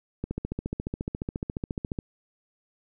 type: click train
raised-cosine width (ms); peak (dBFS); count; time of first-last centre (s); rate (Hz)
3; -17; 26; 0.24-1.988; 14.3
effects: none

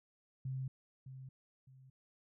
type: tone with echo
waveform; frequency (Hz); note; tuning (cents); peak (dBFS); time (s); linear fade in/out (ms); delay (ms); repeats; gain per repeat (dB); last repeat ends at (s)
sine; 131.6; C3; +10; -37; 0.45-0.68; 5; 610; 2; -10; 1.9
effects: none

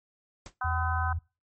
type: noise with exponential decay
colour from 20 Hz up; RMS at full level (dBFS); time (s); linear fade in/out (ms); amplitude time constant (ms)
pink; -39; 0.46-0.54; 0; 17
type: harmonic tone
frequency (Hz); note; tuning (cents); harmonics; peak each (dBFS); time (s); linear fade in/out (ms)
253.2; B3; +43; 3 / 4 / 5 / 6; -34 / -34 / -34 / -34; 0.61-1.13; 5
type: tone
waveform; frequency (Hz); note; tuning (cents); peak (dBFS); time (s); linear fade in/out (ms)
sine; 83.6; E2; +25; -28; 0.64-1.19; 10
effects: noise-tail reverb RT60 0.3 s tail -24 dB re dry + MP3 32 kbps

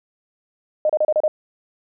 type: tone bursts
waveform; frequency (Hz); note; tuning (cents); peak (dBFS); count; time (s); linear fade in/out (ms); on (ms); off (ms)
sine; 614; D#5; -23; -14; 6; 0.85-1.28; 2; 45; 32
effects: none

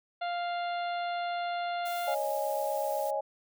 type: harmonic tone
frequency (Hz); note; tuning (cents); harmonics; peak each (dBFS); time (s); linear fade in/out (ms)
698.5; F5; 0; 1 / 2 / 3 / 4 / 5 / 6; -31 / -40 / -45 / -47 / -47 / -50; 0.21-2.15; 10
type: noise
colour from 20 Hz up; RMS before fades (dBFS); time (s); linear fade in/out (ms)
blue; -45; 1.85-3.11; 10
type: chord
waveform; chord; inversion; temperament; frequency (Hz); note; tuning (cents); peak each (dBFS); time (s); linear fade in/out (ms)
sine; C# suspended second; none; equal; 554.4 / 622.3 / 830.6; C#5 / D#5 / G#5; 0 / 0 / 0; -33; 2.07-3.21; 10
effects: none

